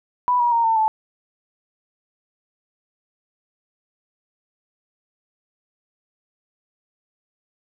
sine tone with pitch steps, 987.8 / 958 / 929.1 / 901.1 / 874 Hz, B5 / A#5 / A#5 / A5 / A5, 0 / +47 / -6 / +41 / -12 cents, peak -15 dBFS, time 0.28-0.88 s, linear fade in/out 0 ms, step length 120 ms, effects none

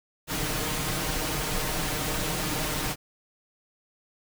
pink noise with comb filter, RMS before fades -29 dBFS, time 0.27-2.96 s, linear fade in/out 50 ms, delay 6.5 ms, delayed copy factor +0.65, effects none

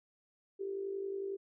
sine tone with amplitude modulation, 392 Hz, G4, in tune, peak -33 dBFS, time 0.59-1.37 s, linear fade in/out 20 ms, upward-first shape sine, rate 51 Hz, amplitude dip 60%, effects none

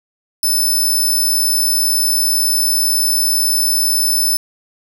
10% pulse tone, 5274 Hz, E8, in tune, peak -7 dBFS, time 0.43-4.37 s, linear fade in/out 2 ms, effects none

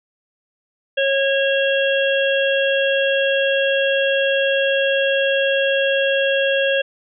harmonic tone, 547 Hz, C#5, 23 cents flat, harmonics 1 / 3 / 5 / 6, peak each -17 / -22 / -24 / -25 dBFS, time 0.97-6.82 s, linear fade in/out 10 ms, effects none

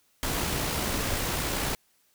pink noise with amplitude modulation, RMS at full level -28 dBFS, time 0.23-1.75 s, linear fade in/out 0 ms, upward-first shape sine, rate 60.7 Hz, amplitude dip 25%, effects white hiss -67 dBFS RMS until 2.14 s

